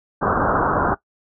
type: low-pass noise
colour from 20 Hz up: white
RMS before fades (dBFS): -19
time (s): 0.21-0.95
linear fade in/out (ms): 20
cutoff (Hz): 1500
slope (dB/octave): 96
effects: noise-tail reverb RT60 0.1 s tail -18 dB re dry